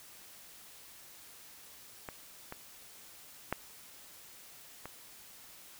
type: clicks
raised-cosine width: 0.5 ms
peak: -25 / -26 / -16 / -27 dBFS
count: 4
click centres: 2.088 / 2.524 / 3.526 / 4.856 s
effects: white hiss -54 dBFS RMS until 5.79 s